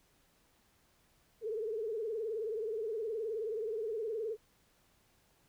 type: tone with vibrato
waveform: sine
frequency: 440 Hz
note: A4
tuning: in tune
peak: -34 dBFS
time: 1.41-4.37 s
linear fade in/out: 50 ms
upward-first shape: triangle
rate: 19 Hz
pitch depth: 130 cents each way
effects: pink hiss -70 dBFS RMS until 5.48 s